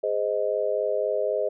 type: chord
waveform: sine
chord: Ab major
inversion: none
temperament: just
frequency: 415.3 / 519.1 / 623 Hz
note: Ab4 / C5 / Eb5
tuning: 0 / -14 / +2 cents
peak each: -28 / -27 / -26 dBFS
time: 0.03-1.49 s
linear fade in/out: 10 ms
effects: none